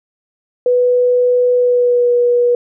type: tone with pitch glide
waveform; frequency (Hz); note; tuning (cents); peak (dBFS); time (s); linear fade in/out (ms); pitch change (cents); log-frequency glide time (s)
sine; 493.9 to 484.3; B4 to B4; 0 to -34; -9; 0.66-2.55; 2; -34; 1.55-2.12
effects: none